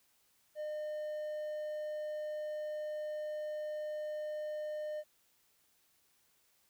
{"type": "tone", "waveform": "triangle", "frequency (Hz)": 607, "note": "D#5", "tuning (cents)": -43, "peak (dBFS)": -35, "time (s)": [0.55, 5.04], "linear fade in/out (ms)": 50, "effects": ["white hiss -72 dBFS RMS until 6.69 s"]}